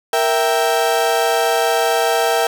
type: chord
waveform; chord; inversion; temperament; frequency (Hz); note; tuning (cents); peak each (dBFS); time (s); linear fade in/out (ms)
35% pulse; E diminished; second; equal; 466.2 / 659.3 / 784; Bb4 / E5 / G5; 0 / 0 / 0; -17; 0.13-2.47; 2
effects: none